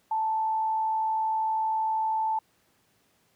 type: tone with frequency modulation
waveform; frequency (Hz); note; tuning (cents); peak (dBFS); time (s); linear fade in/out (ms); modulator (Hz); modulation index
sine; 880; A5; 0; -24; 0.11-2.39; 5; 52.7; 0.21
effects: pink hiss -67 dBFS RMS until 3.35 s + high-pass 100 Hz 12 dB/octave